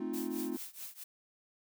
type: chord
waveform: triangle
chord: F dominant seventh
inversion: first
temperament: equal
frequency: 220 / 261.6 / 311.1 / 349.2 Hz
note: A3 / C4 / Eb4 / F4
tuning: 0 / 0 / 0 / 0 cents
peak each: -40 / -37 / -38 / -38 dBFS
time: 0-0.57 s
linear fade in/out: 5 ms
type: noise with tremolo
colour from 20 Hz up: blue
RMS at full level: -42 dBFS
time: 0.13-1.04 s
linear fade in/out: 10 ms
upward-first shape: triangle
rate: 4.6 Hz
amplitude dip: 95%
effects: none